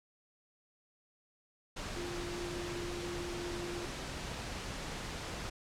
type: tone in noise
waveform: sine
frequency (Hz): 349.2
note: F4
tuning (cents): 0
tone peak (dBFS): -40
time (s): 1.96-3.86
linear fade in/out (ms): 10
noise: pink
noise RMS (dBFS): -41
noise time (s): 1.76-5.5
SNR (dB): -2
effects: low-pass 7000 Hz 12 dB/octave